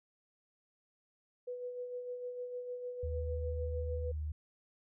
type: tone with tremolo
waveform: sine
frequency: 493.9 Hz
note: B4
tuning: in tune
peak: -37 dBFS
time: 1.47-4.12 s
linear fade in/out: 10 ms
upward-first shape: sine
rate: 6.6 Hz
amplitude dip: 45%
type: tone with pitch glide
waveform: sine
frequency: 77.78 to 76.05 Hz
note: D#2 to D#2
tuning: 0 to -39 cents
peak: -35 dBFS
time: 3.03-4.32 s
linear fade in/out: 5 ms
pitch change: -39 cents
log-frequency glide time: 4.04-4.16 s
effects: none